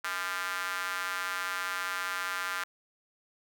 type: tone with high-pass filter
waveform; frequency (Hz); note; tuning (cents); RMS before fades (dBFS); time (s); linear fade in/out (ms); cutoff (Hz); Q
square; 92.5; F#2; 0; -34; 0.04-2.64; 5; 1400; 3
effects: none